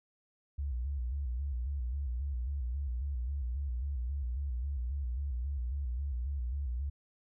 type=tone with vibrato; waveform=sine; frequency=65.41 Hz; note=C2; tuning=in tune; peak=-32 dBFS; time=0.58-6.9 s; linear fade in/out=10 ms; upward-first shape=square; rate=3.7 Hz; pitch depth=130 cents each way; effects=none